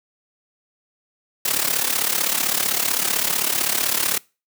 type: noise with amplitude modulation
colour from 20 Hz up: white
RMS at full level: -18 dBFS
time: 1.45-4.18 s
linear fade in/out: 5 ms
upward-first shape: sine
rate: 35.7 Hz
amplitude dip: 75%
effects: noise-tail reverb RT60 0.3 s tail -24 dB re dry + high-pass 150 Hz 12 dB/octave